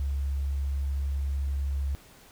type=tone; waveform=sine; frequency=69.3 Hz; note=C#2; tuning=in tune; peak=-26 dBFS; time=0-1.95 s; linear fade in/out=0 ms; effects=pink hiss -54 dBFS RMS until 2.31 s